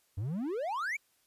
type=exponential sweep; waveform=triangle; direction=up; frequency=89.4 to 2400 Hz; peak=-30 dBFS; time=0.17-0.97 s; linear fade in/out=10 ms; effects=white hiss -71 dBFS RMS until 1.26 s + resampled to 32000 Hz